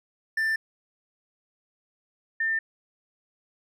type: tone pair in turn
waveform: triangle / sine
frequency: 1779 / 1798.6 Hz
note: A6 / A6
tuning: +19 / +38 cents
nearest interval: unison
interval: 19 cents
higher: second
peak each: -21 / -23 dBFS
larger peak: first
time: 0.37-0.56 / 2.4-2.59 s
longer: neither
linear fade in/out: 5 ms
effects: none